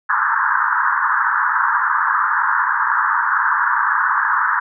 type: band-pass noise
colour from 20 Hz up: white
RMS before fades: -17 dBFS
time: 0.09-4.6 s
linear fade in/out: 10 ms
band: 900 to 1700 Hz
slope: 96 dB/octave
effects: none